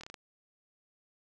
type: slowing click train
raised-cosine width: 0.2 ms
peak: -28 dBFS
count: 5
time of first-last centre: 0.01-0.142 s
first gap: 25 ms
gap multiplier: 1.19
effects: none